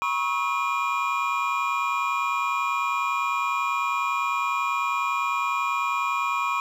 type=tone cluster; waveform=triangle; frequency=966 / 1096 / 1288 / 2425 Hz; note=B5 / C#6 / E6 / D#7; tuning=-39 / -20 / -41 / -45 cents; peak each=-28 / -24 / -29 / -28 dBFS; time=0.02-6.6 s; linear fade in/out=0 ms; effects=none